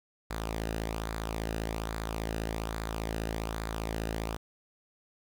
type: tone with flanger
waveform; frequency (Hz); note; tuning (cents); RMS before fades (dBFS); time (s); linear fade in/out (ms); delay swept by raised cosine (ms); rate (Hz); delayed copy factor
sawtooth; 55; A1; 0; -35; 0.3-4.37; 10; 0.34 to 0.91; 1.2; -0.55
effects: 10-bit